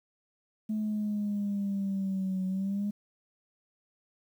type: exponential two-way sweep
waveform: sine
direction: down then up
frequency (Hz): 216.3 to 186.5 to 207.1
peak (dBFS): -27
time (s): 0.69-2.91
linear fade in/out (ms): 10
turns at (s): 2.46
effects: tanh soft clip ceiling -25 dBFS + 10-bit